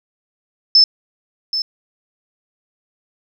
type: tone with echo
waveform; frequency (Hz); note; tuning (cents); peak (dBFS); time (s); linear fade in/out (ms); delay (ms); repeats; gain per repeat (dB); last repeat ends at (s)
sine; 5260; E8; -5; -6; 0.75-0.84; 2; 780; 1; -11; 1.62
effects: 8-bit